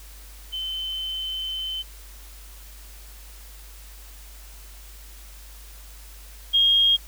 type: tone pair in turn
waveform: sine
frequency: 3066 / 3248 Hz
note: G7 / G#7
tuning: -39 / -39 cents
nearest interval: minor second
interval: 100 cents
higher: second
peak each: -27 / -15 dBFS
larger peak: second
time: 0.52-1.83 / 6.53-6.97 s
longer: first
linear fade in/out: 20 ms
effects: added 50 Hz sine -42 dBFS peak until 7.07 s + white hiss -48 dBFS RMS until 7.07 s